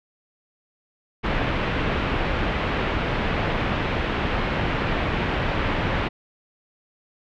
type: low-pass noise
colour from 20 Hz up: pink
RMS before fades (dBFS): -24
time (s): 1.23-6.09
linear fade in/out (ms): 20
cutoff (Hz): 3000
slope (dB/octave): 24
effects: none